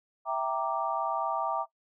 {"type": "chord", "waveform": "sine", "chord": "E half-diminished seventh", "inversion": "none", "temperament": "equal", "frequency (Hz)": [659.3, 784, 932.3, 1174.7], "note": ["E5", "G5", "Bb5", "D6"], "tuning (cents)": [0, 0, 0, 0], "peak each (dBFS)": -33, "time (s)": [0.25, 1.66], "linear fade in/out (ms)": 50, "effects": ["noise-tail reverb RT60 0.1 s tail -18 dB re dry"]}